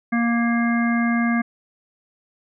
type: harmonic tone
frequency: 234.5 Hz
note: A#3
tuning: 11 cents sharp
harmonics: 1 / 3 / 5 / 7 / 9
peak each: -18 / -29 / -30 / -28 / -29 dBFS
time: 0.12-1.42 s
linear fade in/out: 10 ms
effects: none